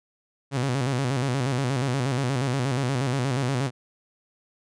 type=tone with vibrato; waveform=sawtooth; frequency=130.81 Hz; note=C3; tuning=in tune; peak=-19 dBFS; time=0.51-3.71 s; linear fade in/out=50 ms; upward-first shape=square; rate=8.4 Hz; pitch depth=100 cents each way; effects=resampled to 22050 Hz